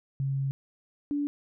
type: tone pair in turn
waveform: sine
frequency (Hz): 136.4 / 289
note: C#3 / D4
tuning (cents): -28 / -28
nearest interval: octave + minor second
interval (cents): 1300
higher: second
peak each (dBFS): -26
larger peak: neither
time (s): 0.2-0.51 / 1.11-1.27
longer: first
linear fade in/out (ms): 0
effects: none